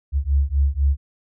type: beating tone pair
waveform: sine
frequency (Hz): 67.9 / 71.9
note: C#2 / D2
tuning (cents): -35 / -36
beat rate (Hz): 4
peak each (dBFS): -19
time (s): 0.12-0.97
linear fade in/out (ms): 50
effects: none